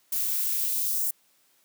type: noise with high-pass filter sweep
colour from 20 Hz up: violet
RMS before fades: -27 dBFS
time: 0.12-1.11 s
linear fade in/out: 5 ms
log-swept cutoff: 560 to 7500 Hz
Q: 1
effects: white hiss -65 dBFS RMS until 1.64 s + high-pass 150 Hz 12 dB/octave

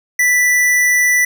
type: tone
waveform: square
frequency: 1975.5 Hz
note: B6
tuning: in tune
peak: -11 dBFS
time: 0.19-1.25 s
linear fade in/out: 5 ms
effects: none

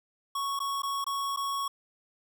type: tone with dropouts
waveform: square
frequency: 1108.7 Hz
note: C#6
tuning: in tune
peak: -30 dBFS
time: 0.35-1.68 s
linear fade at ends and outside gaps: 5 ms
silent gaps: 0.592-0.601 / 0.821-0.832 / 1.043-1.065 / 1.363-1.371 s
effects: none

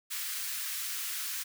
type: high-pass noise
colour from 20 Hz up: white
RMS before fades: -36 dBFS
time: 0.1-1.44 s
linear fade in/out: 20 ms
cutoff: 1300 Hz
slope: 24 dB/octave
effects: none

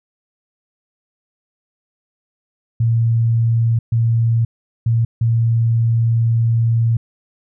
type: tone bursts at uneven times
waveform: sine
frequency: 115.2 Hz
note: A#2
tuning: 20 cents flat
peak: -12 dBFS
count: 4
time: 2.8-3.79 / 3.92-4.45 / 4.86-5.05 / 5.21-6.97 s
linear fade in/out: 5 ms
effects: none

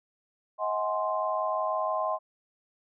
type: chord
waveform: sine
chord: Ab dominant seventh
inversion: second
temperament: equal with one note detuned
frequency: 633.9 / 740 / 830.6 / 1046.5 Hz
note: Eb5 / Gb5 / Ab5 / C6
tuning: +32 / 0 / 0 / 0 cents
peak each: -30 / -34 / -36 / -30 dBFS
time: 0.58-2.19 s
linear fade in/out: 50 ms
effects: none

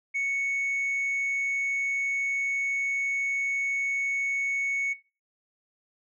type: tone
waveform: sine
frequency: 2217 Hz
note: C#7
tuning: in tune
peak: -23 dBFS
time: 0.14-4.94 s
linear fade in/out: 20 ms
effects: noise-tail reverb RT60 0.3 s tail -18 dB re dry + tanh soft clip ceiling -24 dBFS

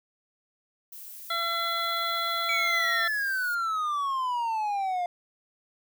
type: noise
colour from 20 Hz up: violet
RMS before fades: -43 dBFS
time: 0.92-3.55 s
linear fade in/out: 5 ms
type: harmonic tone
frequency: 677 Hz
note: E5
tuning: 46 cents sharp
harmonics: 1 / 2 / 3 / 5 / 6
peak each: -36 / -29 / -35 / -33 / -35 dBFS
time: 1.3-3.08 s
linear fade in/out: 5 ms
type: exponential sweep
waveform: triangle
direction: down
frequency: 2299 to 698.5 Hz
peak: -24 dBFS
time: 2.49-5.06 s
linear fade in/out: 2 ms
effects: none

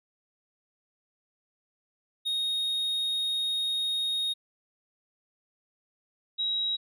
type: tone pair in turn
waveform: triangle / sine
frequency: 3729 / 3840 Hz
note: A#7 / B7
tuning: 0 / -49 cents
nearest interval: minor second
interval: 51 cents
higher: second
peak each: -25 / -26 dBFS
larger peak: first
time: 2.25-4.34 / 6.38-6.77 s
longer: first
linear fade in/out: 20 ms
effects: none

